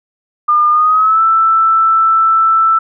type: tone with pitch glide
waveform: sine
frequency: 1208 to 1325 Hz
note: D6 to E6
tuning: +48 to +9 cents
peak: -7 dBFS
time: 0.48-2.79 s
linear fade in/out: 10 ms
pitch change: +161 cents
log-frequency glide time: 0.7-1.22 s
effects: none